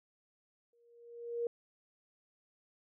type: tone with exponential growth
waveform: sine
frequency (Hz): 471.3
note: A#4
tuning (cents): +19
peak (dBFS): -30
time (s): 0.73-1.47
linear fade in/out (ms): 2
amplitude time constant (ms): 160
effects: none